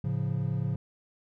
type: chord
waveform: triangle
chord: A augmented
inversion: none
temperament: equal with one note detuned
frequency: 109.43 / 138.59 / 174.61 Hz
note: A2 / C#3 / E#3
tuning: -9 / 0 / 0 cents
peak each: -30 / -28 / -32 dBFS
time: 0.04-0.76 s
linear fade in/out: 5 ms
effects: none